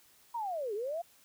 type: linear two-way sweep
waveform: sine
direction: down then up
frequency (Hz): 973 to 392 to 707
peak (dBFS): -33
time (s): 0.34-1.02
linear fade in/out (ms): 10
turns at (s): 0.74
effects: white hiss -63 dBFS RMS until 1.24 s